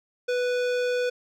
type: tone with hard clipping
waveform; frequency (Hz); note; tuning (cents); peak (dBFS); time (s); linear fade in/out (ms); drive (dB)
sine; 493.9; B4; 0; -25; 0.28-1.1; 10; 17
effects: none